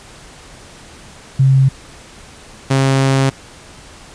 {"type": "tone pair in turn", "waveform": ["sine", "sawtooth"], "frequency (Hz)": [133.9, 134.75], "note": ["C3", "C#3"], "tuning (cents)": [40, -49], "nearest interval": "unison", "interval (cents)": 11, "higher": "second", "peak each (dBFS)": -7, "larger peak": "neither", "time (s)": [[1.39, 1.69], [2.7, 3.3]], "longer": "second", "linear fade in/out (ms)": 10, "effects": ["pink hiss -39 dBFS RMS until 4.14 s", "resampled to 22050 Hz"]}